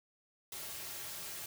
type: noise with comb filter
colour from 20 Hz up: white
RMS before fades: -44 dBFS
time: 0.52-1.46 s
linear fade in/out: 2 ms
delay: 4 ms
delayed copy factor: -0.5
effects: none